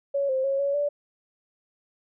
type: tone with pitch steps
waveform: sine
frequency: 559 / 525 / 547 / 561 / 580 Hz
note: C#5 / C5 / C#5 / C#5 / D5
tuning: +14 / +6 / -23 / +21 / -22 cents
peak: -22 dBFS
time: 0.14-0.89 s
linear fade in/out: 10 ms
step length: 150 ms
effects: none